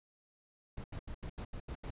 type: noise bursts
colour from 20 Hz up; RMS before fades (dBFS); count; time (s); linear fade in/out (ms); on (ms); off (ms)
brown; -42; 8; 0.77-1.905; 5; 71; 81
effects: resampled to 8000 Hz